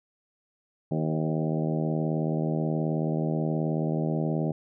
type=harmonic tone with a mistuned harmonic; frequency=78.7 Hz; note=D#2; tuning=20 cents sharp; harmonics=2 / 3 / 4 / 5 / 6 / 7 / 8 / 9 / 10; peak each=-27 / -32 / -33 / -35 / -40 / -38 / -37 / -43 / -43 dBFS; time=0.91-4.52 s; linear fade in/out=5 ms; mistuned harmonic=7; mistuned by=-21 cents; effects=none